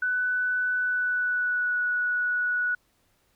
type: tone with pitch glide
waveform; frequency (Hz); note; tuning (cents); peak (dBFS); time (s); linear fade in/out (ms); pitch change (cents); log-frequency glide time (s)
sine; 1494 to 1469.2; F#6 to F#6; +16 to -13; -23; 0.02-2.75; 5; -29; 0.77-1.79
effects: pink hiss -68 dBFS RMS until 3.35 s